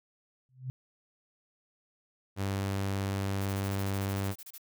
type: tone with exponential growth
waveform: sine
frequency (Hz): 128.9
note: C3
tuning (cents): -26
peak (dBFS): -30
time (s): 0.49-0.7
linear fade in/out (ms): 0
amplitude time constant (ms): 45
type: tone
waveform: sawtooth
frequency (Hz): 98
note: G2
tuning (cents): 0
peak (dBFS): -26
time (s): 2.36-4.35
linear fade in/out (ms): 50
type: noise bursts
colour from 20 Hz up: blue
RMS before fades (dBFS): -46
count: 16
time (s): 3.41-4.581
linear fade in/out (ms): 5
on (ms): 46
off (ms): 29
effects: none